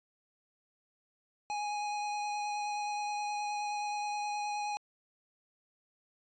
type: tone with vibrato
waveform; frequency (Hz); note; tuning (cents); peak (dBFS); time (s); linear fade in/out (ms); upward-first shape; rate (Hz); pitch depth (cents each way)
square; 830.6; G#5; 0; -34; 1.5-4.77; 0; triangle; 9.5; 14
effects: resampled to 16000 Hz